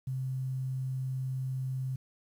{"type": "tone with quantisation", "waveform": "sine", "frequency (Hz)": 130.81, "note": "C3", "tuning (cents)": 0, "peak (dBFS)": -31, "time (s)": [0.07, 1.96], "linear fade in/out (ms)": 5, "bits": 10, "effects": []}